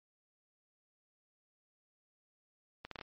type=accelerating click train; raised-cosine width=0.3 ms; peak=-26 dBFS; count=5; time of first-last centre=2.85-3.012 s; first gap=63 ms; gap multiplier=0.71; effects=MP3 32 kbps